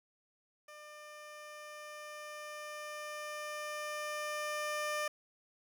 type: tone with level ramp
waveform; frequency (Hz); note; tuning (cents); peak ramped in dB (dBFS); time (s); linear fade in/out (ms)
15% pulse; 600; D5; +37; -44 to -27; 0.68-5.08; 5
effects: none